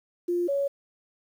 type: tone pair in turn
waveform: sine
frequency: 350 / 559.5 Hz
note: F4 / C#5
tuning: +4 / +16 cents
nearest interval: minor sixth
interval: 812 cents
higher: second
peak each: -23 dBFS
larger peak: neither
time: 0.28-0.48 / 0.48-0.68 s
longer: neither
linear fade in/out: 10 ms
effects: 9-bit